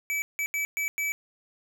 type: tone bursts at uneven times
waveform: square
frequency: 2300 Hz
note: D7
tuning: 37 cents flat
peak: -27 dBFS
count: 5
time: 0.1-0.22 / 0.39-0.46 / 0.54-0.65 / 0.77-0.88 / 0.98-1.12 s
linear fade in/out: 0 ms
effects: none